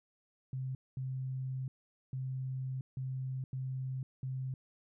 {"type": "tone bursts at uneven times", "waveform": "sine", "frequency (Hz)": 130.81, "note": "C3", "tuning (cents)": 0, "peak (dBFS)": -35, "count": 6, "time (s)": [[0.53, 0.75], [0.97, 1.68], [2.13, 2.81], [2.97, 3.44], [3.53, 4.03], [4.23, 4.54]], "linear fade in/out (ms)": 2, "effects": []}